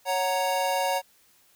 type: chord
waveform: square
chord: F# major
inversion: second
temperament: equal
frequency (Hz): 554.4 / 740 / 932.3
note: C#5 / F#5 / A#5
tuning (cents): 0 / 0 / 0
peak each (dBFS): -29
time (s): 0.05-1.02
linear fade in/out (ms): 50
effects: white hiss -61 dBFS RMS until 1.55 s